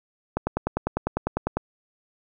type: click train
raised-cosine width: 1 ms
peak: -9 dBFS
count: 13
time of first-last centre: 0.37-1.57 s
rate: 10 Hz
effects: none